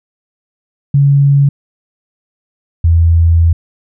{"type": "tone pair in turn", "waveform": "sine", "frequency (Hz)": [140.6, 83.37], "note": ["C#3", "E2"], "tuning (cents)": [25, 20], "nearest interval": "major sixth", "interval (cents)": 905, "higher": "first", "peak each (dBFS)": -5, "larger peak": "neither", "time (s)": [[0.94, 1.49], [2.84, 3.53]], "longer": "second", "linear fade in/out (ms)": 5, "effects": []}